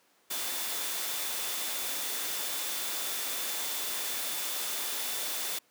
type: tone in noise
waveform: sine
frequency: 3520 Hz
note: A7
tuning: in tune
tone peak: -43 dBFS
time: 0.3-5.59 s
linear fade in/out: 10 ms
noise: white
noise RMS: -34 dBFS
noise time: 0.3-5.59 s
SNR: -12 dB
effects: pink hiss -66 dBFS RMS until 5.7 s + high-pass 300 Hz 12 dB/octave